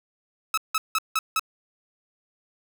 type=tone bursts; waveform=sawtooth; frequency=1295 Hz; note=E6; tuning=31 cents flat; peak=-17 dBFS; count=5; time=0.54-1.395 s; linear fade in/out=2 ms; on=35 ms; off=170 ms; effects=none